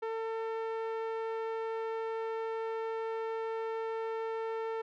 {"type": "tone with low-pass filter", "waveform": "sawtooth", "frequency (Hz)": 448.9, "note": "A4", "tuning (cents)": 35, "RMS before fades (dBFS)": -36, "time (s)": [0.02, 4.82], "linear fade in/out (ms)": 10, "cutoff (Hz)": 1600, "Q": 0.64, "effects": []}